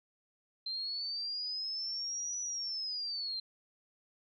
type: linear two-way sweep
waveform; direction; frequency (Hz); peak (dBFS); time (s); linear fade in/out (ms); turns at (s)
sine; up then down; 4110 to 5920 to 4110; -35; 0.66-3.4; 5; 2.4
effects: none